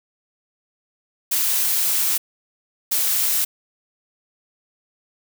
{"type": "noise bursts at uneven times", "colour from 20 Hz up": "blue", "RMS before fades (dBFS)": -20, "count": 2, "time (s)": [[1.31, 2.18], [2.91, 3.45]], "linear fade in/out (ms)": 10, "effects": []}